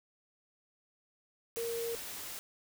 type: tone in noise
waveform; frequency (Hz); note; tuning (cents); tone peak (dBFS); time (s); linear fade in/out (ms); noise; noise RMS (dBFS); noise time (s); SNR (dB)
sine; 464.5; A#4; -6; -34; 1.57-1.95; 0; white; -43; 1.56-2.39; +6
effects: none